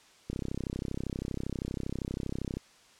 click train, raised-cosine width 3 ms, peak -21 dBFS, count 75, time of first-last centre 0.3-2.57 s, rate 32.6 Hz, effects white hiss -59 dBFS RMS until 2.99 s + low-pass 7000 Hz 12 dB/octave

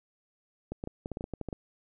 clicks, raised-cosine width 2 ms, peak -22 dBFS, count 12, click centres 0.72 / 0.839 / 0.874 / 1.059 / 1.117 / 1.171 / 1.209 / 1.241 / 1.337 / 1.413 / 1.487 / 1.528 s, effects none

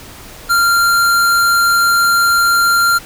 square tone, 1387 Hz, F6, 12 cents flat, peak -10 dBFS, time 0.49-2.99 s, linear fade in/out 20 ms, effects pink hiss -35 dBFS RMS until 3.05 s

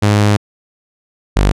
sawtooth tone pair in turn, 103.83 / 49.24 Hz, G#2 / G1, 0 / +8 cents, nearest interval octave + minor second, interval 1292 cents, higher first, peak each -5 / -5 dBFS, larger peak neither, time 0.02-0.37 / 1.36-1.52 s, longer first, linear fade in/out 10 ms, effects low-pass 9000 Hz 12 dB/octave

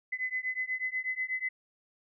sine beating tone pair, 2021 / 2029.2 Hz, B6 / B6, +39 / +46 cents, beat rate 8.2 Hz, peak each -34 / -34 dBFS, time 0.12-1.49 s, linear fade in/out 10 ms, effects none

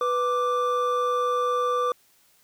triangle tone pair together, 493.9 / 1176 Hz, B4 / D6, 0 / +2 cents, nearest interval octave + minor third, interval 1502 cents, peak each -23 / -22 dBFS, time 0.01-1.92 s, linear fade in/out 2 ms, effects white hiss -61 dBFS RMS until 2.43 s

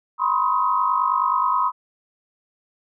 sine tone cluster, 974 / 1023 / 1073 / 1264 Hz, B5 / C6 / C6 / D#6, -24 / -39 / +43 / +27 cents, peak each -23 dBFS, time 0.18-1.72 s, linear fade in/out 50 ms, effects none

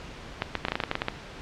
clicks, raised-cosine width 0.3 ms, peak -9 dBFS, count 12, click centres 0.421 / 0.553 / 0.651 / 0.684 / 0.72 / 0.755 / 0.802 / 0.837 / 0.914 / 0.954 / 1.019 / 1.084 s, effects pink hiss -42 dBFS RMS until 1.41 s + low-pass 4000 Hz 12 dB/octave

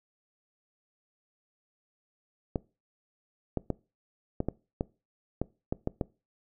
clicks, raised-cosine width 2 ms, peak -15 dBFS, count 10, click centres 2.558 / 3.573 / 3.703 / 4.404 / 4.486 / 4.809 / 5.416 / 5.725 / 5.874 / 6.012 s, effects noise-tail reverb RT60 0.3 s tail -22 dB re dry

